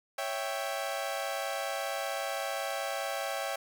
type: chord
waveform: sawtooth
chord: C# diminished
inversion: none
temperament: equal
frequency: 554.4 / 659.3 / 784 Hz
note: C#5 / E5 / G5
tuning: 0 / 0 / 0 cents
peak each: -33 dBFS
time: 0.18-3.56 s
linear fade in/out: 5 ms
effects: none